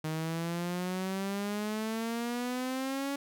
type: exponential sweep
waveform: sawtooth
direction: up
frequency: 155.4 to 281.8 Hz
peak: -28 dBFS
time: 0.04-3.16 s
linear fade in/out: 5 ms
effects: none